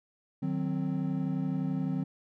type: chord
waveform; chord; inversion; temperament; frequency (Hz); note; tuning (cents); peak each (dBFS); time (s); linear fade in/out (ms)
triangle; C diminished; first; equal with one note detuned; 153.33 / 185 / 261.6; Eb3 / Gb3 / C4; -25 / 0 / 0; -31; 0.42-2.04; 10
effects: none